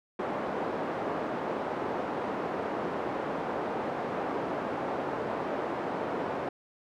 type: band-pass noise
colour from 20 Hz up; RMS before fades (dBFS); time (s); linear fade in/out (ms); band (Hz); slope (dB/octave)
pink; -33; 0.19-6.49; 5; 320 to 970; 12
effects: none